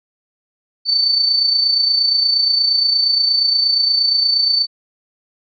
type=tone with amplitude modulation; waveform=sine; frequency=4532 Hz; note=C#8; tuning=37 cents sharp; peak=-10 dBFS; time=0.85-4.67 s; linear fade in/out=50 ms; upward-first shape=sine; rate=28.5 Hz; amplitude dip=50%; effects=none